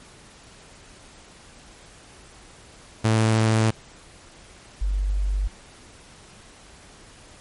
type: tone pair in turn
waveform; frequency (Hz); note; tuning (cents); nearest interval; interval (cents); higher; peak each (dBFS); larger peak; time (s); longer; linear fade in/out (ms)
sawtooth / sine; 110.8 / 48.73; A2 / G1; +13 / -10; octave + major second; 1423; first; -13 / -20; first; 3.04-3.71 / 4.81-5.48; neither; 10
effects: pink hiss -48 dBFS RMS until 7.4 s + MP3 48 kbps